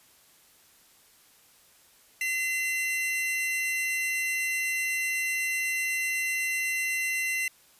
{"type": "tone pair together", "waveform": "45% pulse", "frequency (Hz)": [2044, 2728], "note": ["C7", "F7"], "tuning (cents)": [-41, -41], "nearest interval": "perfect fourth", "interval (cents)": 500, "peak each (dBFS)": [-28, -32], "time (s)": [2.21, 7.48], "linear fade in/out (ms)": 2, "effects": ["white hiss -59 dBFS RMS until 7.79 s", "resampled to 32000 Hz"]}